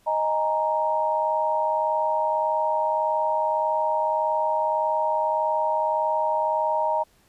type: chord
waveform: sine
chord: D# suspended fourth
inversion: none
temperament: equal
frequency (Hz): 622.3 / 830.6 / 932.3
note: D#5 / G#5 / A#5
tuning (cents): 0 / 0 / 0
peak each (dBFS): -25 / -29 / -23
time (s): 0.06-7.04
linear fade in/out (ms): 20
effects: pink hiss -61 dBFS RMS until 7.28 s + resampled to 32000 Hz